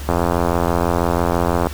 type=click train; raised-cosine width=1 ms; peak=-3 dBFS; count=137; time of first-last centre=0.09-1.67 s; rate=86.1 Hz; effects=added 71 Hz sine -27 dBFS peak until 1.73 s + pink hiss -35 dBFS RMS until 1.73 s